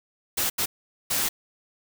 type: noise bursts at uneven times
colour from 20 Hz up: white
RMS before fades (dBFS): -25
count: 3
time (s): 0.37-0.5 / 0.58-0.66 / 1.1-1.29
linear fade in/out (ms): 10
effects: none